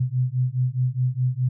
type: beating tone pair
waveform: sine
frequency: 124.5 / 129.3 Hz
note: B2 / C3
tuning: +14 / -20 cents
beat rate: 4.8 Hz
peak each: -23 dBFS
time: 0-1.49 s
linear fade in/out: 10 ms
effects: none